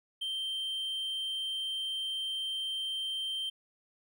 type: tone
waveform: triangle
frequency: 3136 Hz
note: G7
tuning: in tune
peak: -31 dBFS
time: 0.21-3.5 s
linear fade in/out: 10 ms
effects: none